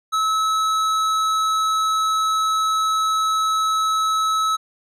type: tone with hard clipping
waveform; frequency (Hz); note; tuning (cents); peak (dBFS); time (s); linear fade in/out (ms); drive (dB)
sine; 1296; E6; -30; -19; 0.12-4.57; 20; 12
effects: none